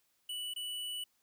square tone with dropouts, 2960 Hz, F#7, in tune, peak -38 dBFS, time 0.29-1.04 s, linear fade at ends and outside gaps 5 ms, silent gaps 0.538-0.561 s, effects white hiss -75 dBFS RMS until 1.22 s

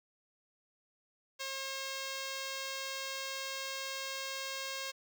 5% pulse tone with notch filter, 538 Hz, C5, 48 cents sharp, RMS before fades -40 dBFS, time 1.39-4.92 s, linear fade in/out 20 ms, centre 11000 Hz, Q 1.9, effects none

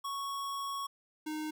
square tone pair in turn, 1108.7 / 308.2 Hz, C#6 / D#4, 0 / -16 cents, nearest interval octave + minor seventh, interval 2216 cents, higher first, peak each -36 / -36 dBFS, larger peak neither, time 0.04-0.87 / 1.26-1.51 s, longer first, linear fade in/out 10 ms, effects none

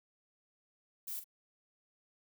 violet noise with echo, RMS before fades -41 dBFS, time 1.07-1.2 s, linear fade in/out 10 ms, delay 43 ms, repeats 1, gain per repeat -10 dB, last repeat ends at 1.243 s, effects none

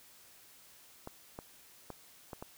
clicks, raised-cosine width 1 ms, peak -28 dBFS, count 5, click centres 1.074 / 1.389 / 1.903 / 2.332 / 2.425 s, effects white hiss -59 dBFS RMS until 2.57 s

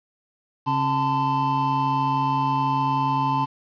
triangle tone cluster, 137.7 / 270 / 885 / 1024 Hz, C#3 / C#4 / A5 / C6, -11 / -45 / +10 / -38 cents, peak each -25 / -27 / -21 / -23 dBFS, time 0.66-3.46 s, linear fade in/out 20 ms, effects resampled to 11025 Hz + 8-bit

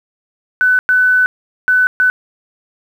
sine tone bursts at uneven times, 1500 Hz, F#6, 23 cents sharp, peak -8 dBFS, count 4, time 0.61-0.79 / 0.89-1.26 / 1.68-1.87 / 2-2.1 s, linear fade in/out 0 ms, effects 7-bit

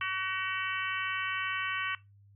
harmonic tone with a mistuned harmonic, 377.7 Hz, F#4, 36 cents sharp, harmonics 3 / 4 / 5 / 6 / 7 / 8, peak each -36 / -37 / -38 / -39 / -39 / -40 dBFS, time 0.01-1.95 s, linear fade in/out 2 ms, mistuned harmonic 7, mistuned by +22 cents, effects noise-tail reverb RT60 0.2 s tail -18 dB re dry + added 100 Hz sine -56 dBFS peak until 2.35 s

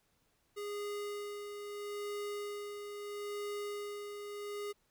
square tone with tremolo, 411.2 Hz, G#4, 17 cents flat, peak -38 dBFS, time 0.56-4.73 s, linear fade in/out 20 ms, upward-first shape sine, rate 0.76 Hz, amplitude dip 45%, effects pink hiss -75 dBFS RMS until 4.9 s

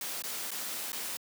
white noise with dropouts, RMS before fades -37 dBFS, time 0.01-1.17 s, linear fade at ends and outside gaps 2 ms, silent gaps 0.222-0.237 / 0.507-0.515 / 0.92-0.929 s, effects high-pass 200 Hz 12 dB/octave

